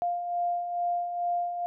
sine beating tone pair, 698.5 / 700.8 Hz, F5 / F5, 0 / +6 cents, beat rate 2.3 Hz, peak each -36 / -27 dBFS, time 0.02-1.66 s, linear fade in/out 0 ms, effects none

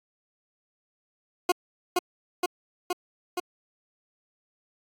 20% pulse tone with echo, 358.6 Hz, F4, 46 cents sharp, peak -14 dBFS, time 1.49-1.52 s, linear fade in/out 5 ms, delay 470 ms, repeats 4, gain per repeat -2 dB, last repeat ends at 3.4 s, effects AAC 64 kbps

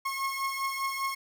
30% pulse beating tone pair, 1083 / 1088 Hz, C#6 / C#6, -41 / -33 cents, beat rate 5 Hz, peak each -29 / -32 dBFS, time 0.05-1.15 s, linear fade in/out 10 ms, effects none

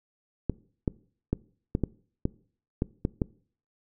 clicks, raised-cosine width 3 ms, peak -12 dBFS, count 9, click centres 0.497 / 0.878 / 1.33 / 1.751 / 1.837 / 2.254 / 2.821 / 3.051 / 3.218 s, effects noise-tail reverb RT60 0.5 s tail -22 dB re dry

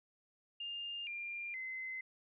sine tone with pitch steps, 2811 / 2393 / 2054 Hz, F7 / D7 / C7, +11 / +32 / -33 cents, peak -40 dBFS, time 0.6-2.01 s, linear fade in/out 5 ms, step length 470 ms, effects none

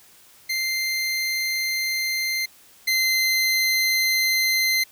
25% pulse tone pair in turn, 2087 / 2071 Hz, C7 / C7, -5 / -18 cents, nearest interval unison, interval 13 cents, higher first, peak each -19 / -15 dBFS, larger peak second, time 0.49-2.46 / 2.87-4.84 s, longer neither, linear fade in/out 10 ms, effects white hiss -52 dBFS RMS until 4.91 s

